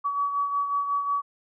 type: beating tone pair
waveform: sine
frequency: 1136 / 1141.5 Hz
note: C#6 / D6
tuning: +42 / -50 cents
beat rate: 5.5 Hz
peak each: -24 / -33 dBFS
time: 0.04-1.22 s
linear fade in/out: 20 ms
effects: none